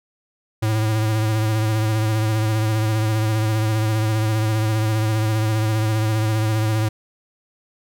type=tone with vibrato; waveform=square; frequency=109.1 Hz; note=A2; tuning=14 cents flat; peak=-18 dBFS; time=0.62-6.89 s; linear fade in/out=10 ms; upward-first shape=sine; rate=15 Hz; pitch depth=32 cents each way; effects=none